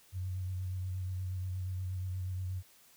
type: tone with vibrato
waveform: sine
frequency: 92.5 Hz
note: F#2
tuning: in tune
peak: -34 dBFS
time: 0.12-2.63 s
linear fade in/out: 50 ms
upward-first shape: sine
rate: 8.4 Hz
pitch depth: 28 cents each way
effects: white hiss -62 dBFS RMS until 2.96 s